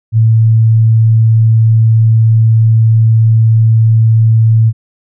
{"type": "tone", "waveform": "sine", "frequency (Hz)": 112.1, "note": "A2", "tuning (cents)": 33, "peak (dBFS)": -4, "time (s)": [0.12, 4.73], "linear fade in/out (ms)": 50, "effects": []}